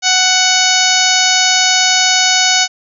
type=harmonic tone; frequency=743 Hz; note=F#5; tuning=7 cents sharp; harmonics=1 / 2 / 3 / 4 / 5 / 6 / 7 / 8 / 9; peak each=-18 / -18 / -18 / -18 / -18 / -18 / -18 / -18 / -18 dBFS; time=0.02-2.68 s; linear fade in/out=50 ms; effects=none